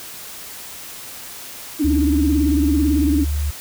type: tone with vibrato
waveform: sine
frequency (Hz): 293.7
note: D4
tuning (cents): 0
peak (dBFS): -15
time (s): 1.79-3.25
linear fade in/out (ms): 20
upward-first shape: sine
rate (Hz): 18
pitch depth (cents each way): 120
type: tone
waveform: sine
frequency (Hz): 73.42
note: D2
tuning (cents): 0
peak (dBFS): -18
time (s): 1.84-3.51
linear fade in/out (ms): 10
effects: white hiss -35 dBFS RMS until 3.6 s